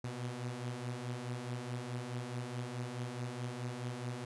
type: beating tone pair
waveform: sawtooth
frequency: 119.7 / 124.4 Hz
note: A#2 / B2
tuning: +46 / +13 cents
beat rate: 4.7 Hz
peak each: -40 / -36 dBFS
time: 0.04-4.25 s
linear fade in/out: 5 ms
effects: resampled to 24000 Hz